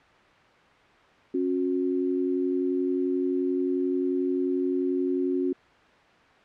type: tone pair together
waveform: sine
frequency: 273 / 364.4 Hz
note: C#4 / F#4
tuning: -26 / -26 cents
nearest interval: perfect fourth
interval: 500 cents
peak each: -26 dBFS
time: 1.34-5.53 s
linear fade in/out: 5 ms
effects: white hiss -55 dBFS RMS until 6.44 s + low-pass 2000 Hz 12 dB/octave